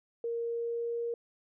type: tone with pitch glide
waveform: sine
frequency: 466.2 to 469.2 Hz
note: A#4 to A#4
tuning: 0 to +11 cents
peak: -31 dBFS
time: 0.24-1.14 s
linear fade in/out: 2 ms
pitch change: +11 cents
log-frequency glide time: 0.39-1.01 s
effects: none